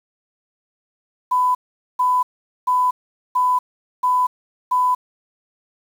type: tone bursts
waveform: sine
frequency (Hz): 1000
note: B5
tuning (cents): +21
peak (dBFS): -14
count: 6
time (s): 1.31-4.95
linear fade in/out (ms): 10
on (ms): 240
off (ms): 440
effects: 7-bit